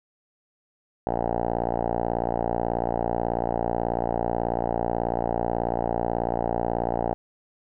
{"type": "tone with low-pass filter", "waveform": "5% pulse", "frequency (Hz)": 58.27, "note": "A#1", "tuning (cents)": 0, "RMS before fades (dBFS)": -26, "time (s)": [1.07, 7.14], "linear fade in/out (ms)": 0, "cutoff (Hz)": 800, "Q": 3.8, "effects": []}